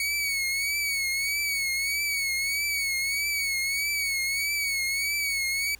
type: tone with vibrato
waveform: sawtooth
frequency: 2230 Hz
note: C#7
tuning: 10 cents sharp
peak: -22 dBFS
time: 0-5.75 s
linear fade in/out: 2 ms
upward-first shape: triangle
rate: 1.6 Hz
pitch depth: 76 cents each way
effects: added 60 Hz sine -51 dBFS peak until 5.79 s + pink hiss -56 dBFS RMS until 5.79 s